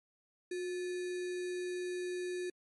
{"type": "tone with sample-and-hold", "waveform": "sine", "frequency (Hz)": 360.6, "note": "F#4", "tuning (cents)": -45, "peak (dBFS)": -35, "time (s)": [0.51, 2.5], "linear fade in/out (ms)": 5, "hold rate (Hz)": 2100, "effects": ["MP3 48 kbps"]}